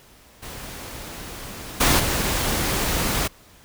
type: noise with level steps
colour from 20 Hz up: pink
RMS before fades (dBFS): -36 / -17 / -23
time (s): 0.42-3.28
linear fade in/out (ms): 10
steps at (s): 1.8 / 1.99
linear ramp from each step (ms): 10
effects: pink hiss -51 dBFS RMS until 3.64 s